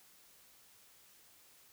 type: silence
effects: white hiss -63 dBFS RMS until 1.72 s